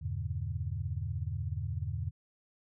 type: chord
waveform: sine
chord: E diminished seventh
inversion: none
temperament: just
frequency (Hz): 82.41 / 98.89 / 118.67 / 142.4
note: E2 / G2 / Bb2 / Db3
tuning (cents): 0 / +16 / +31 / +47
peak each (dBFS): -37 / -37 / -40 / -40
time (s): 0.01-2.11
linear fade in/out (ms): 20
effects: none

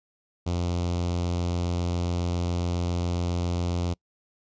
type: tone with notch filter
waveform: sawtooth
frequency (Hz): 87.31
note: F2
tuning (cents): 0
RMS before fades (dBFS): -27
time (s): 0.46-3.94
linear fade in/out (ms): 10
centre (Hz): 1700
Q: 0.94
effects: noise-tail reverb RT60 0.1 s tail -26 dB re dry + resampled to 16000 Hz

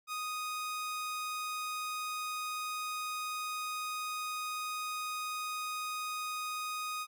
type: tone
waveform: sawtooth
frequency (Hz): 1244.5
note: D#6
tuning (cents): 0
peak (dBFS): -32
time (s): 0.07-7.07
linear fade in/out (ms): 50
effects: none

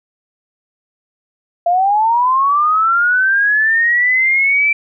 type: linear sweep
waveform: sine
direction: up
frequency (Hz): 678 to 2344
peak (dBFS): -10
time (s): 1.66-4.73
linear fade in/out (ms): 5
effects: none

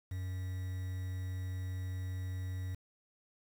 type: tone with quantisation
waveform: triangle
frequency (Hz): 92.5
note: F#2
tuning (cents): 0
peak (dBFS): -34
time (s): 0.11-2.75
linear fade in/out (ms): 5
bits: 9
effects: none

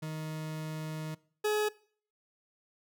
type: tone pair in turn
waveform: 40% pulse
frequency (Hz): 156.3 / 423.1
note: D#3 / G#4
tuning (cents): +8 / +32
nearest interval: octave + perfect fourth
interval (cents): 1724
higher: second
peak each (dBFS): -35 / -26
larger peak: second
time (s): 0.02-1.15 / 1.44-1.69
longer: first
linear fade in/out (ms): 10
effects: noise-tail reverb RT60 0.5 s tail -22 dB re dry

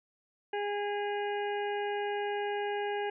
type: harmonic tone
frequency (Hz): 410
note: G#4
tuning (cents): -22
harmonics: 1 / 2 / 4 / 5 / 6 / 7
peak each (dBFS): -33 / -35 / -41 / -47 / -48 / -47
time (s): 0.53-3.1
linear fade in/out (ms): 5
effects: none

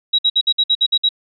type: tone bursts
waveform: sine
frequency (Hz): 3853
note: B7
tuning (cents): -44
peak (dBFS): -11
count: 9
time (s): 0.13-1.091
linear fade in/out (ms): 10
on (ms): 57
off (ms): 56
effects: none

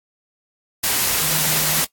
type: tone in noise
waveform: sine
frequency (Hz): 155.56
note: D#3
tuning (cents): 0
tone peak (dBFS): -30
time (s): 1.21-1.81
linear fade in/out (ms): 10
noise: white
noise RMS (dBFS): -19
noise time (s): 0.83-1.85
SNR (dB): -14
effects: noise-tail reverb RT60 0.1 s tail -17 dB re dry + AAC 64 kbps

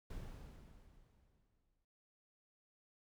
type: noise with exponential decay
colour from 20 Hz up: brown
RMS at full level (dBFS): -45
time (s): 0.1-1.85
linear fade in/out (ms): 5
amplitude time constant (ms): 380
effects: none

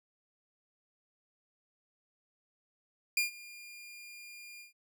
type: tone with ADSR envelope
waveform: sawtooth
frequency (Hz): 2410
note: D7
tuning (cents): +44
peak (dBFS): -22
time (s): 3.17-4.73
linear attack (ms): 3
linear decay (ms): 130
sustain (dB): -22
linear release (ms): 130
effects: none

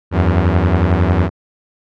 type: beating tone pair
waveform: sawtooth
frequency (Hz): 82.6 / 93.6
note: E2 / F#2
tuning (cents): +4 / +20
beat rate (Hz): 11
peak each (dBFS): -10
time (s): 0.11-1.3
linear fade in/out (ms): 50
effects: low-pass 2000 Hz 12 dB/octave

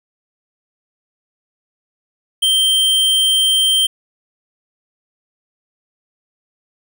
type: tone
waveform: square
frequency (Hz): 3140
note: G7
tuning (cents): +2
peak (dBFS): -12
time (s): 2.42-3.87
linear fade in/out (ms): 10
effects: none

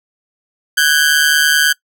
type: ring-modulated tone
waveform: sawtooth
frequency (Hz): 1568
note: G6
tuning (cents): 0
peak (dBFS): -3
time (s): 0.77-1.73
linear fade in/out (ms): 10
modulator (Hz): 74.8
effects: noise-tail reverb RT60 0.1 s tail -22 dB re dry

